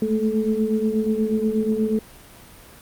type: tone cluster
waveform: sine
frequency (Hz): 214.3 / 222.6 / 434.4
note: A3 / A3 / A4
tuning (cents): -45 / +20 / -22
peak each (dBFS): -23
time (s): 0.02-1.99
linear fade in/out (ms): 2
effects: pink hiss -45 dBFS RMS until 2.81 s + Opus 32 kbps